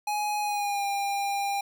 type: tone with pitch glide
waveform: square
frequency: 836 to 800.6 Hz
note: G#5 to G5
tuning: +11 to +36 cents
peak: -27 dBFS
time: 0.07-1.61 s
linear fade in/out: 5 ms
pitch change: -75 cents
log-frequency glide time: 0.4-0.85 s
effects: 10-bit